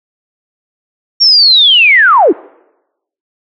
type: linear sweep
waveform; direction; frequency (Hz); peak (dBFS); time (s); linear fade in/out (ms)
sine; down; 5588 to 246.9; -3; 1.2-2.33; 20
effects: noise-tail reverb RT60 0.9 s tail -23 dB re dry